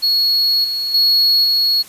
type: tone with level steps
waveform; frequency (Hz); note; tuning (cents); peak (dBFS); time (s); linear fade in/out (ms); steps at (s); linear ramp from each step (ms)
triangle; 4339; C#8; -38; -11 / -17 / -9 / -11; 0.02-1.83; 20; 0.64 / 0.94 / 1.44; 5
effects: white hiss -40 dBFS RMS until 1.88 s + resampled to 32000 Hz